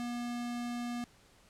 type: tone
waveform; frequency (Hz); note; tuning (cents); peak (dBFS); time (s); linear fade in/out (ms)
square; 240.4; B3; -46; -36; 0-1.04; 0
effects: pink hiss -63 dBFS RMS until 1.49 s + low-pass 10000 Hz 12 dB/octave